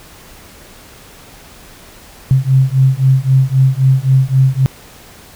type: beating tone pair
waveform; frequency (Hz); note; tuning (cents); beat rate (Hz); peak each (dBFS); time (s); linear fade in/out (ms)
sine; 130.81 / 134.61; C3 / C3; 0 / +50; 3.8; -11; 2.31-4.66; 0
effects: pink hiss -39 dBFS RMS until 5.35 s